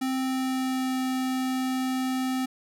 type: tone with pitch glide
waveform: square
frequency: 261.6 to 258.9 Hz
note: C4 to C4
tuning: 0 to -18 cents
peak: -26 dBFS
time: 0.01-2.46 s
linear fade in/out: 10 ms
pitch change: -18 cents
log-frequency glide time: 0.17-1 s
effects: none